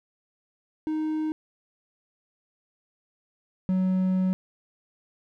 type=tone pair in turn; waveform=triangle; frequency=311.1 / 186.38 Hz; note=D#4 / F#3; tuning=0 / +13 cents; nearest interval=major sixth; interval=887 cents; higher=first; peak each=-23 / -19 dBFS; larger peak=second; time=0.87-1.32 / 3.69-4.33 s; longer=second; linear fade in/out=0 ms; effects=none